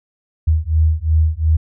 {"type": "beating tone pair", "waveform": "sine", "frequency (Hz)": [77.78, 80.58], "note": ["D#2", "E2"], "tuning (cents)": [0, -39], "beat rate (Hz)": 2.8, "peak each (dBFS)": -15, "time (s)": [0.47, 1.57], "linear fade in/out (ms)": 10, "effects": []}